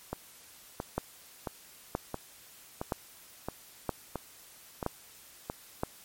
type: two click trains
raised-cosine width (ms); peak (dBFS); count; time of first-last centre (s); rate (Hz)
1; -19 / -15; 9 / 6; 0.13-5.499 / 0.98-5.834; 1.49 / 1.03
effects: white hiss -54 dBFS RMS until 6.04 s + MP3 64 kbps